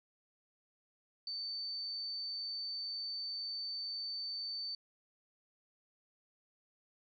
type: tone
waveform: sine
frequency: 4551 Hz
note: C#8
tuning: 45 cents sharp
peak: -38 dBFS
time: 1.27-4.75 s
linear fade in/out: 2 ms
effects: none